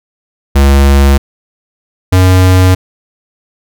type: tone pair in turn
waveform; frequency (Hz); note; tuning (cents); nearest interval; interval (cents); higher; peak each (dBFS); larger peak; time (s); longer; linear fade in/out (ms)
square; 69.3 / 92.5; C#2 / F#2; 0 / 0; perfect fourth; 500; second; -4; neither; 0.55-1.18 / 2.12-2.75; neither; 10
effects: none